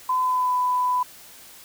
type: tone with pitch glide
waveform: sine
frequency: 1015 to 997.6 Hz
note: B5 to B5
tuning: +47 to +17 cents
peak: -19 dBFS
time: 0.09-1.03 s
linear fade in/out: 5 ms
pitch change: -30 cents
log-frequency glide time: 0.21-0.55 s
effects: white hiss -46 dBFS RMS until 1.64 s

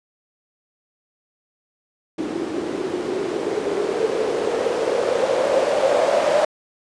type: noise with low-pass filter sweep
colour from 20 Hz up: violet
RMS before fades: -21 dBFS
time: 2.18-6.45 s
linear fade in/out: 5 ms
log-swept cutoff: 320 to 610 Hz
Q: 6
effects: resampled to 22050 Hz

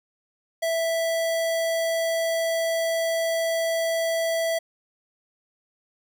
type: tone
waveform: square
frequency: 659 Hz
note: E5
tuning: 1 cent flat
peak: -23 dBFS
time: 0.62-4.59 s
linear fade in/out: 10 ms
effects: none

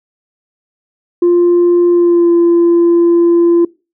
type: tone with pitch glide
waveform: sine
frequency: 349.2 to 342 Hz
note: F4 to F4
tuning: 0 to -36 cents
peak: -4 dBFS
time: 1.22-3.65 s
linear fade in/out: 5 ms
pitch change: -36 cents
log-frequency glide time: 1.9-2.31 s
effects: noise-tail reverb RT60 0.3 s tail -24 dB re dry + tanh soft clip ceiling -4 dBFS

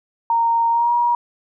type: tone with pitch glide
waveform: sine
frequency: 926 to 954.8 Hz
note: A#5 to A#5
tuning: -12 to +41 cents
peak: -14 dBFS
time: 0.3-1.15 s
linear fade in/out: 2 ms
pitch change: +53 cents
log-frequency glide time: 0.7-0.93 s
effects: none

